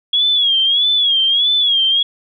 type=tone with vibrato; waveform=sine; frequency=3322 Hz; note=G#7; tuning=in tune; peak=-11 dBFS; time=0.13-2.03 s; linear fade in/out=5 ms; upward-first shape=sine; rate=1.6 Hz; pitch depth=100 cents each way; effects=none